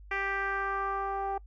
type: tone with low-pass filter sweep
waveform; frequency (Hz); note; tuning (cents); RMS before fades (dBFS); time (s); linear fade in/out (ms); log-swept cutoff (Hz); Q
10% pulse; 392.9; G4; +4; -32; 0.11-1.38; 5; 2200 to 790; 2.7
effects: noise-tail reverb RT60 0.1 s tail -23 dB re dry + added 50 Hz sine -47 dBFS peak until 1.46 s